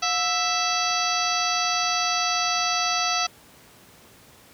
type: harmonic tone with a mistuned harmonic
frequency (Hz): 660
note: E5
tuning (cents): +2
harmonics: 1 / 2 / 3 / 4 / 5 / 6 / 7 / 8 / 9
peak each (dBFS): -28 / -27 / -34 / -30 / -33 / -32 / -29 / -36 / -30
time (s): 0.02-3.27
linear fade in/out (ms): 10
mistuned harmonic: 1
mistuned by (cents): +150
effects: pink hiss -51 dBFS RMS until 4.53 s + high-pass 80 Hz 12 dB/octave